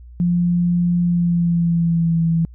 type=tone with pitch glide; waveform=sine; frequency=174.61 to 165.19 Hz; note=F3 to E3; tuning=0 to +4 cents; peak=-14 dBFS; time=0.2-2.45 s; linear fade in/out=0 ms; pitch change=-96 cents; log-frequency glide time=1.02-2.22 s; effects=added 60 Hz sine -37 dBFS peak until 2.54 s